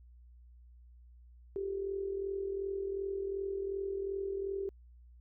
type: tone with amplitude modulation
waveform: sine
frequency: 392 Hz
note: G4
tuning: in tune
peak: -31 dBFS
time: 1.56-4.69 s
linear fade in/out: 0 ms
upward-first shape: sine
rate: 42.7 Hz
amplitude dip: 60%
effects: added 60 Hz sine -54 dBFS peak until 5.2 s